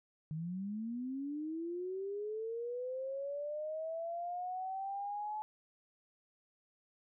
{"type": "linear sweep", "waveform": "sine", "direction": "up", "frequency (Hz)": [151.1, 860], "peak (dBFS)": -37, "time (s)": [0.31, 5.42], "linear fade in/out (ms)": 0, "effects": []}